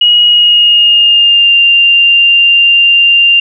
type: tone with pitch glide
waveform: sine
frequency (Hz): 2896 to 2789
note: F#7 to F7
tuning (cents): -38 to -3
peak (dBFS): -3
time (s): 0.01-3.4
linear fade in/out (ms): 5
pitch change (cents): -65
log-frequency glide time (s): 0.26-1.55
effects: none